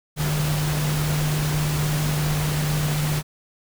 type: tone in noise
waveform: sine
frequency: 150.4 Hz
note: D3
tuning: 42 cents sharp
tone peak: -21 dBFS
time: 0.16-3.23 s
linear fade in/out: 50 ms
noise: pink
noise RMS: -28 dBFS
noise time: 0.16-3.23 s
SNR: +4 dB
effects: none